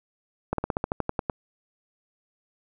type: slowing click train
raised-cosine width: 1 ms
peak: -11 dBFS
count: 11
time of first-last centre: 0.53-1.298 s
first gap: 53 ms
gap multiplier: 1.08
effects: none